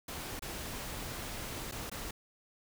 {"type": "noise with dropouts", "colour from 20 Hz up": "pink", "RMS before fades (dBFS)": -41, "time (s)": [0.08, 2.11], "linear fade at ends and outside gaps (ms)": 5, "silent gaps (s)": [[0.394, 0.421], [1.714, 1.72], [1.898, 1.915]], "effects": []}